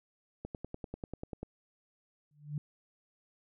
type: click train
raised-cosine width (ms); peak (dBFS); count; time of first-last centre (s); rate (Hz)
2; -26; 11; 0.45-1.43; 10.2
type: tone with exponential growth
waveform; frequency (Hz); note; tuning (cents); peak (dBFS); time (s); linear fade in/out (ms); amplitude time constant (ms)
sine; 147.8; D3; +11; -30; 2.31-2.58; 2; 57
effects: none